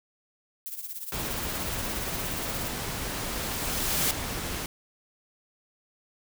violet noise with tremolo, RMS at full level -34 dBFS, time 0.66-2.68 s, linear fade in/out 0 ms, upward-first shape triangle, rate 17 Hz, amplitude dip 80%
pink noise, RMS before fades -33 dBFS, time 1.12-4.66 s, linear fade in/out 2 ms
white noise with exponential growth, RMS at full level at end -25 dBFS, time 2.17-4.11 s, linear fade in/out 1 ms, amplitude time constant 420 ms
effects none

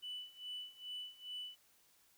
sine tone with tremolo, 2980 Hz, F#7, 12 cents sharp, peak -40 dBFS, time 0.02-1.56 s, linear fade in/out 20 ms, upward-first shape sine, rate 2.4 Hz, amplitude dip 90%, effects tanh soft clip ceiling -39 dBFS + white hiss -70 dBFS RMS until 2.17 s

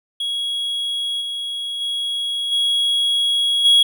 triangle tone with level steps, 3322 Hz, G#7, in tune, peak -19 / -22 / -19 / -14 / -8 dBFS, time 0.2-3.83 s, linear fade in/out 5 ms, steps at 1.2 / 1.8 / 2.51 / 3.64 s, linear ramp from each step 20 ms, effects none

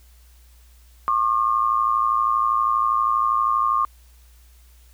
sine tone pair together, 1084 / 1196.5 Hz, C#6 / D6, -39 / +32 cents, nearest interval major second, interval 171 cents, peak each -20 dBFS, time 1.08-3.85 s, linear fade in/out 0 ms, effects added 60 Hz sine -48 dBFS peak until 4.93 s + white hiss -58 dBFS RMS until 4.93 s

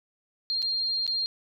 sine tone with dropouts, 4204 Hz, C8, 7 cents sharp, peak -25 dBFS, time 0.5-1.26 s, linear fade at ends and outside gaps 0 ms, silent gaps 0.62-0.626 / 1.066-1.077 s, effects none

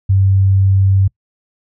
sine tone, 96.7 Hz, G2, 23 cents flat, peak -8 dBFS, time 0.09-1.08 s, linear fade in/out 10 ms, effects noise-tail reverb RT60 0.1 s tail -25 dB re dry

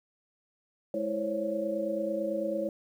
sine tone cluster, 210.7 / 328.6 / 530 / 559 Hz, G#3 / E4 / C5 / C#5, +25 / -5 / +22 / +14 cents, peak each -37 / -35 / -36 / -31 dBFS, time 0.94-2.69 s, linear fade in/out 2 ms, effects 10-bit

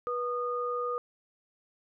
sine tone pair together, 486.9 / 1227 Hz, B4 / D#6, -25 / -25 cents, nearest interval octave + major third, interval 1600 cents, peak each -32 / -32 dBFS, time 0.07-0.98 s, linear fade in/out 0 ms, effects none

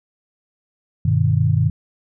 sine chord, G augmented, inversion none, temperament just, 98 / 122.5 / 153.12 Hz, G2 / B2 / D#3, 0 / -14 / -27 cents, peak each -18 dBFS, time 1.05-1.7 s, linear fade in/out 5 ms, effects none

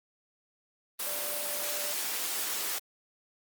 sine tone in noise, 587.3 Hz, D5, in tune, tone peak -41 dBFS, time 1.06-1.93 s, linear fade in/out 10 ms, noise white, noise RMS -33 dBFS, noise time 0.99-2.79 s, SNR -11 dB, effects high-pass 300 Hz 12 dB/octave + Opus 24 kbps

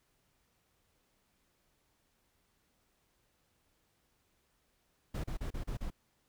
brown noise bursts, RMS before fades -37 dBFS, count 6, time 5.14-5.905 s, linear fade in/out 10 ms, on 100 ms, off 33 ms, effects pink hiss -75 dBFS RMS until 6.28 s

